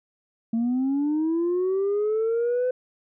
sine linear sweep, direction up, 224.2 to 509 Hz, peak -19 dBFS, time 0.53-2.71 s, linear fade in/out 5 ms, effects tanh soft clip ceiling -19 dBFS

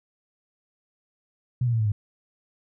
sine tone with pitch steps, 124.4 / 118.92 / 113.68 / 108.67 / 103.88 Hz, B2 / A#2 / A#2 / A2 / G#2, +13 / +35 / -43 / -21 / +1 cents, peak -20 dBFS, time 1.61-1.92 s, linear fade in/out 5 ms, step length 62 ms, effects none

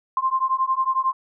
sine beating tone pair, 1046.5 / 1057.5 Hz, C6 / C6, 0 / +18 cents, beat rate 11 Hz, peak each -22 dBFS, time 0.17-1.13 s, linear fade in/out 2 ms, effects none

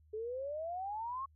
sine exponential sweep, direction up, 421.9 to 1108 Hz, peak -37 dBFS, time 0.13-1.26 s, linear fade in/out 10 ms, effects added 77 Hz sine -62 dBFS peak until 1.35 s

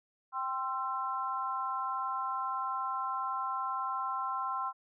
sine chord, C major, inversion second, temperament equal with one note detuned, 784 / 1046.5 / 1339.2 Hz, G5 / C6 / E6, 0 / 0 / +27 cents, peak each -39 / -34 / -37 dBFS, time 0.32-4.73 s, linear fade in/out 50 ms, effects none

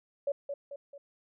sine tone with echo, 565 Hz, C#5, 33 cents sharp, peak -27 dBFS, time 0.27-0.32 s, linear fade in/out 5 ms, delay 220 ms, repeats 3, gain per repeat -6 dB, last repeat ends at 0.98 s, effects none

